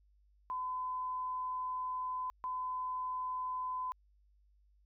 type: tone bursts at uneven times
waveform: sine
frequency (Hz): 1014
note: B5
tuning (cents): +45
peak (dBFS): -35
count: 2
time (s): 0.5-2.3 / 2.44-3.92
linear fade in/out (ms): 0
effects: added 50 Hz sine -65 dBFS peak until 4.85 s